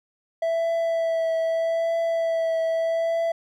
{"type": "tone with vibrato", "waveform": "triangle", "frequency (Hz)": 659.3, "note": "E5", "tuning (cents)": 0, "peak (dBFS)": -19, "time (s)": [0.42, 3.32], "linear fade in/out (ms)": 5, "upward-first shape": "triangle", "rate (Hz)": 0.8, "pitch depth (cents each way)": 19, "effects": []}